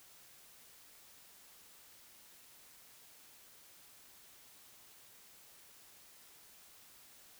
silence, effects white hiss -60 dBFS RMS until 7.39 s

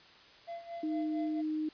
triangle tone with tremolo, 681 Hz, F5, 44 cents flat, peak -36 dBFS, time 0.47-1.42 s, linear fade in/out 20 ms, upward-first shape sine, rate 4.4 Hz, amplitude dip 75%
sine tone with pitch glide, 311.1 to 309.1 Hz, D#4 to D#4, 0 to -11 cents, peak -31 dBFS, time 0.83-1.69 s, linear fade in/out 5 ms, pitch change -11 cents, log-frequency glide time 0.97-1.02 s
effects white hiss -57 dBFS RMS until 1.73 s + resampled to 11025 Hz

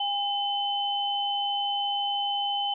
sine tone pair together, 809 / 3046 Hz, G#5 / F#7, -46 / +50 cents, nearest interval octave + major seventh, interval 2296 cents, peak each -28 / -28 dBFS, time 0-2.74 s, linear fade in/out 5 ms, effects none

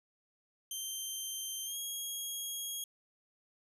10% pulse tone with pitch glide, 3136 to 3284 Hz, G7 to G#7, 0 to -20 cents, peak -30 dBFS, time 0.71-2.84 s, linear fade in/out 2 ms, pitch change +80 cents, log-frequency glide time 1.64-1.77 s, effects resampled to 32000 Hz + 12-bit

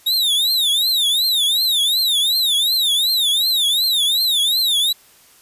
45% pulse tone with vibrato, 3734 Hz, A#7, 2 cents sharp, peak -14 dBFS, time 0.06-4.93 s, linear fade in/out 10 ms, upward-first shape triangle, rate 2.7 Hz, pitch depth 220 cents each way, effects white hiss -50 dBFS RMS until 5.41 s + resampled to 32000 Hz

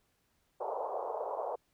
pink band-pass noise, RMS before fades -37 dBFS, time 0.6-1.56 s, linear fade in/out 10 ms, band 450 to 1000 Hz, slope 48 dB/octave, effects pink hiss -75 dBFS RMS until 1.73 s

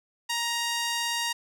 sawtooth tone with band-pass filter, 938 Hz, A#5, 11 cents sharp, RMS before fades -29 dBFS, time 0.29-1.33 s, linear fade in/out 10 ms, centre 5000 Hz, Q 0.6, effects none

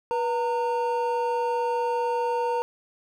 triangle tone pair together, 485.6 / 917.8 Hz, B4 / A#5, -29 / -27 cents, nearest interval major seventh, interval 1102 cents, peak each -24 dBFS, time 0.11-2.62 s, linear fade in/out 0 ms, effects none

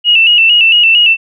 sine tone with vibrato, 2777 Hz, F7, 10 cents flat, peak -4 dBFS, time 0.04-1.17 s, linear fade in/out 50 ms, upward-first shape square, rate 4.4 Hz, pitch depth 66 cents each way, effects none

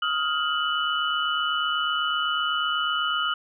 sine tone cluster, 1259 / 1407 / 2967 Hz, D#6 / F6 / F#7, +20 / +12 / +4 cents, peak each -27 dBFS, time 0.02-3.34 s, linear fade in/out 5 ms, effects none

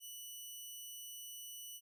10% pulse tone, 2960 Hz, F#7, in tune, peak -39 dBFS, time 0-1.81 s, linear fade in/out 50 ms, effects none

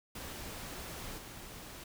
pink noise with level steps, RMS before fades -44 / -48 dBFS, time 0.15-1.84 s, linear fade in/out 5 ms, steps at 1.17 s, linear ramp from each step 20 ms, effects none

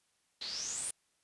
white noise with low-pass filter sweep, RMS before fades -39 dBFS, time 0.41-0.91 s, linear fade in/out 5 ms, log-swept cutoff 4000 to 9800 Hz, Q 9.8, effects white hiss -75 dBFS RMS until 1.23 s + resampled to 24000 Hz

